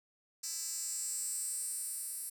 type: tone with high-pass filter sweep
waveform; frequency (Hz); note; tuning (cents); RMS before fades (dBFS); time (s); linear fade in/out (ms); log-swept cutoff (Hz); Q
10% pulse; 330.4; E4; +4; -39; 0.43-2.3; 10; 6600 to 10000; 5.4
effects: none